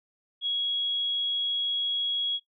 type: tone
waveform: sine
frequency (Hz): 3322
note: G#7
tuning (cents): 0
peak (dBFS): -25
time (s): 0.41-2.4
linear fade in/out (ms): 50
effects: noise-tail reverb RT60 0.1 s tail -18 dB re dry